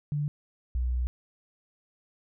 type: tone pair in turn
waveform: sine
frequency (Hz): 146.83 / 61.73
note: D3 / B1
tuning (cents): 0 / 0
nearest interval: octave + minor third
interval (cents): 1500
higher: first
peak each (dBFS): -26 / -25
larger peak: second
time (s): 0.12-0.28 / 0.75-1.07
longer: second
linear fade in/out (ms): 0
effects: none